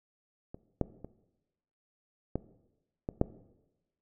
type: clicks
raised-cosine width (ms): 2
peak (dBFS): -29 / -14 / -28 / -17 / -20 / -11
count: 6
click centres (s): 0.545 / 0.813 / 1.046 / 2.356 / 3.089 / 3.214
effects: noise-tail reverb RT60 1.0 s tail -17 dB re dry